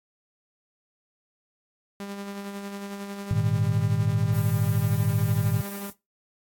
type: tone with tremolo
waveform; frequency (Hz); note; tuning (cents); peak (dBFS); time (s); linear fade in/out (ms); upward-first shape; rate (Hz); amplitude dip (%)
sawtooth; 200; G3; +35; -29; 2-5.9; 0; sine; 11; 40
type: chord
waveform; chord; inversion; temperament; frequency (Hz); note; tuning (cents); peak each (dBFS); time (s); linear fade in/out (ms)
sine; Ab suspended second; none; just; 103.83 / 116.8 / 155.74; Ab2 / Bb2 / Eb3; 0 / +4 / +2; -26; 3.31-5.61; 0
type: noise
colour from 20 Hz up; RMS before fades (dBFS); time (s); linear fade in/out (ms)
violet; -40; 4.31-5.94; 50
effects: noise-tail reverb RT60 0.2 s tail -17 dB re dry + AAC 64 kbps